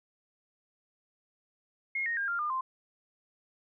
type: tone with pitch steps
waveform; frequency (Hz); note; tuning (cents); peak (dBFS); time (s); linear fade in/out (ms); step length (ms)
sine; 2150 / 1860.9 / 1610.7 / 1394.1 / 1206.6 / 1044.4; C7 / A#6 / G6 / F6 / D6 / C6; +47 / -3 / +47 / -3 / +46 / -3; -29; 1.95-2.61; 5; 110
effects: none